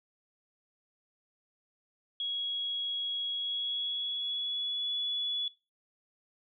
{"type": "tone with pitch glide", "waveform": "sine", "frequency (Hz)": [3322, 3411], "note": ["G#7", "G#7"], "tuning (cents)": [0, 46], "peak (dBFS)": -31, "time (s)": [2.2, 5.48], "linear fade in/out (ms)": 2, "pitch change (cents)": 46, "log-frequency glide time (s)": [3.3, 4.89], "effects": ["noise-tail reverb RT60 0.3 s tail -21 dB re dry"]}